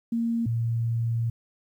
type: tone pair in turn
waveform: sine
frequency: 231.4 / 115.7 Hz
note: A#3 / A#2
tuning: -13 / -13 cents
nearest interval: octave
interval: 1200 cents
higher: first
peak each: -23 dBFS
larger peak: neither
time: 0.12-0.46 / 0.46-1.3 s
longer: second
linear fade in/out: 5 ms
effects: 10-bit